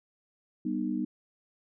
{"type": "chord", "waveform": "sine", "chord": "G augmented", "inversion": "none", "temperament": "just", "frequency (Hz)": [196, 245, 306.2], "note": ["G3", "B3", "D#4"], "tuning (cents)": [0, -14, -28], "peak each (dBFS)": [-34, -32, -32], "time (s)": [0.65, 1.05], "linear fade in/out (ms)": 5, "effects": []}